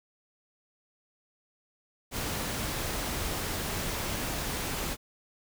pink noise, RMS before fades -33 dBFS, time 2.11-4.97 s, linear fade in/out 50 ms, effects none

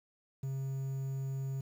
triangle tone with quantisation, 134.8 Hz, C#3, 48 cents flat, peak -32 dBFS, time 0.43-1.61 s, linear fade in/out 5 ms, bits 10, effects none

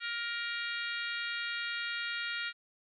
harmonic tone, 469.9 Hz, A#4, 14 cents sharp, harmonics 3 / 4 / 5 / 6 / 7 / 8 / 9, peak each -38 / -40 / -42 / -44 / -45 / -46 / -47 dBFS, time 0-2.53 s, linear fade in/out 50 ms, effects none

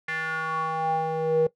square tone with band-pass filter sweep, 160 Hz, D#3, 49 cents sharp, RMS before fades -26 dBFS, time 0.08-1.47 s, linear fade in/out 5 ms, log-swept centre 1900 to 450 Hz, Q 5.4, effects noise-tail reverb RT60 0.1 s tail -18 dB re dry

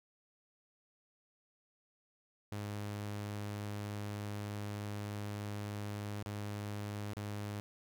sawtooth tone with dropouts, 103.3 Hz, G#2, 9 cents flat, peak -35 dBFS, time 2.52-7.6 s, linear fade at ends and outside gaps 0 ms, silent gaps 6.228-6.261 / 7.134-7.168 s, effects none

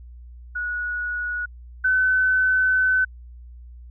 sine tone pair in turn, 1461 / 1515.4 Hz, F#6 / F#6, -22 / +41 cents, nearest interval minor second, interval 63 cents, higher second, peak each -24 / -16 dBFS, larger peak second, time 0.55-1.46 / 1.84-3.05 s, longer second, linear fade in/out 10 ms, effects added 60 Hz sine -39 dBFS peak until 3.9 s

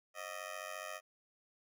15% pulse tone with amplitude modulation, 622.3 Hz, D#5, in tune, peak -32 dBFS, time 0.14-1.01 s, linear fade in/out 50 ms, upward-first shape sine, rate 94.5 Hz, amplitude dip 95%, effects none

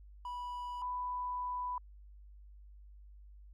triangle / sine tone pair in turn, 982 / 992.3 Hz, B5 / B5, -10 / +8 cents, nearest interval unison, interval 18 cents, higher second, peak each -37 / -35 dBFS, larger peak second, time 0.25-0.82 / 0.82-1.78 s, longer second, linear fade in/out 2 ms, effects added 50 Hz sine -52 dBFS peak until 3.53 s

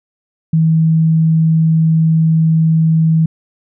sine tone, 160.9 Hz, E3, 42 cents flat, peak -8 dBFS, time 0.53-3.26 s, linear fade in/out 5 ms, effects none

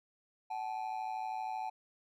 triangle ring-modulated tone, 810 Hz, G#5, 43 cents flat, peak -31 dBFS, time 0.5-1.7 s, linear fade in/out 10 ms, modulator 56.4 Hz, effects none

